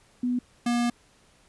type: tone pair in turn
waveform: sine / square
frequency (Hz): 246.9 / 239.2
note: B3 / A#3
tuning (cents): 0 / +45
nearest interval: minor second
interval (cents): 55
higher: first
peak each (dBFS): -23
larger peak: neither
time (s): 0.23-0.39 / 0.66-0.9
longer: second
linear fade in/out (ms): 5
effects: pink hiss -60 dBFS RMS until 1.48 s + resampled to 24000 Hz